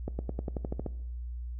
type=accelerating click train; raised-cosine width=2 ms; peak=-20 dBFS; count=10; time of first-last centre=0.08-0.863 s; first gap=110 ms; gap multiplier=0.94; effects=noise-tail reverb RT60 0.8 s tail -19 dB re dry + added 60 Hz sine -35 dBFS peak until 1.59 s